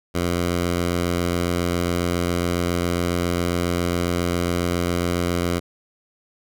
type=tone; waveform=10% pulse; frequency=87.31 Hz; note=F2; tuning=in tune; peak=-12 dBFS; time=0.14-5.6 s; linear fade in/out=20 ms; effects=none